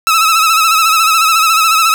sawtooth tone with vibrato, 1300 Hz, E6, 24 cents flat, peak -4 dBFS, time 0.07-1.94 s, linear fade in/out 0 ms, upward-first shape sine, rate 14 Hz, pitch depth 56 cents each way, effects none

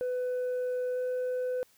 sine tone pair in turn, 500 / 503.2 Hz, B4 / B4, +21 / +32 cents, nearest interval unison, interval 11 cents, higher second, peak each -26 dBFS, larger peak neither, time 0.01-0.96 / 0.96-1.63 s, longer first, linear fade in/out 0 ms, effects tanh soft clip ceiling -28 dBFS + white hiss -64 dBFS RMS until 1.77 s

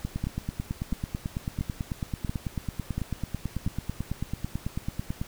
two click trains, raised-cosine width 5 ms, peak -16 / -17 dBFS, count 6 / 48, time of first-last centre 0.24-3.665 / 0.05-5.215 s, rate 1.46 / 9.1 Hz, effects pink hiss -48 dBFS RMS until 5.27 s

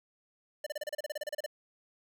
square tone bursts, 596 Hz, D5, 25 cents sharp, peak -34 dBFS, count 15, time 0.64-1.463 s, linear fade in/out 5 ms, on 25 ms, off 32 ms, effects none

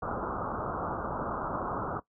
white low-pass noise, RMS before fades -34 dBFS, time 0.02-2 s, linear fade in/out 10 ms, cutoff 1400 Hz, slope 96 dB/octave, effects noise-tail reverb RT60 0.1 s tail -17 dB re dry

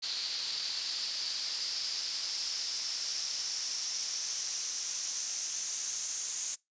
pink noise with band-pass filter sweep, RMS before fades -36 dBFS, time 0.02-6.56 s, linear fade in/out 20 ms, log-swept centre 4400 to 6600 Hz, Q 5.5, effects noise-tail reverb RT60 0.2 s tail -24 dB re dry + resampled to 16000 Hz

